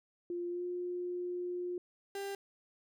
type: tone with pitch glide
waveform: sine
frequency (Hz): 349.2 to 355.9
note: F4 to F4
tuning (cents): 0 to +33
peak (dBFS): -35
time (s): 0.3-1.78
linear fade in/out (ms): 2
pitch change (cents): +33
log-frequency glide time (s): 0.49-0.64
type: tone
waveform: 35% pulse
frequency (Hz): 396.7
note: G4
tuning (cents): +21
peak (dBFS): -36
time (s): 2.15-2.35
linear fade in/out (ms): 2
effects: none